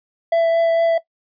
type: tone with vibrato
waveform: triangle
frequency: 665 Hz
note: E5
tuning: 15 cents sharp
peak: -11 dBFS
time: 0.32-0.98 s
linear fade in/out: 5 ms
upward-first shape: triangle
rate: 4.4 Hz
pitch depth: 10 cents each way
effects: noise-tail reverb RT60 0.1 s tail -17 dB re dry + resampled to 11025 Hz